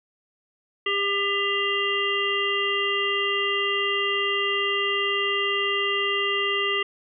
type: harmonic tone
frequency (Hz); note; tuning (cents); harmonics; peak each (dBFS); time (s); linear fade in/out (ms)
399.7; G4; +34; 1 / 3 / 5 / 7 / 8; -28 / -29 / -27 / -26 / -34; 0.86-6.83; 5
effects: none